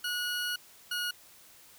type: tone pair in turn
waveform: 20% pulse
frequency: 1455 / 1447 Hz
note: F#6 / F#6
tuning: -29 / -39 cents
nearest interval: unison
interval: 10 cents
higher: first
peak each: -26 dBFS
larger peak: neither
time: 0.04-0.56 / 0.91-1.11 s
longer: first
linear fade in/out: 5 ms
effects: white hiss -56 dBFS RMS until 1.78 s